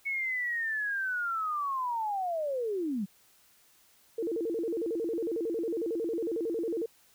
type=linear sweep; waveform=sine; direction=down; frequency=2217 to 181.1 Hz; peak=-29 dBFS; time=0.05-3.06 s; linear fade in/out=20 ms
type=tone with vibrato; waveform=sine; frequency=392 Hz; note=G4; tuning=in tune; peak=-29 dBFS; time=4.18-6.86 s; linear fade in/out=5 ms; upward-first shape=square; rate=11 Hz; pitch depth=260 cents each way
effects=white hiss -63 dBFS RMS until 7.14 s